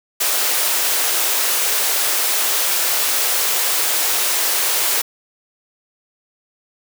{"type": "high-pass noise", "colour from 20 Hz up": "white", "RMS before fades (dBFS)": -18, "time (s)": [0.2, 5.02], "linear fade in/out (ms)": 10, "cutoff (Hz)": 370, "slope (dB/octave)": 24, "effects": []}